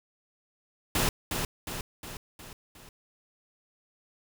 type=noise with echo; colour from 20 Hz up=pink; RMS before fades=-26 dBFS; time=0.95-1.09 s; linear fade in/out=2 ms; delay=360 ms; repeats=5; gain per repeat=-5 dB; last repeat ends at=2.89 s; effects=none